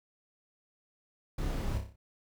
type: noise with echo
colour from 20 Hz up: brown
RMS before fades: -34 dBFS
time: 1.38-1.78 s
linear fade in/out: 5 ms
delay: 30 ms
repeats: 6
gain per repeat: -5 dB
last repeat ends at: 1.96 s
effects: none